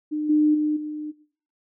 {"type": "tone with level steps", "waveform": "sine", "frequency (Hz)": 302.6, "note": "D#4", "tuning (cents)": -48, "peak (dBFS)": [-23, -15, -20, -29], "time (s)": [0.11, 1.12], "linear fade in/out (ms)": 20, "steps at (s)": [0.29, 0.54, 0.76], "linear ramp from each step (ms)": 10, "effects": ["noise-tail reverb RT60 0.5 s tail -18 dB re dry"]}